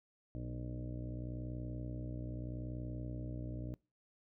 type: harmonic tone with a mistuned harmonic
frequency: 60.8 Hz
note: B1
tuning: 26 cents flat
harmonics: 1 / 2 / 3 / 4 / 5 / 6 / 7 / 8 / 9 / 10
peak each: -45 / -43 / -54 / -51 / -48 / -60 / -62 / -61 / -59 / -56 dBFS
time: 0.35-3.74 s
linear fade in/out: 0 ms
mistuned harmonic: 3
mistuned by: +31 cents
effects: noise-tail reverb RT60 0.3 s tail -24 dB re dry